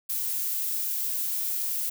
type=noise; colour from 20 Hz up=violet; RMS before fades=-29 dBFS; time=0.09-1.9 s; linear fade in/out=10 ms; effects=none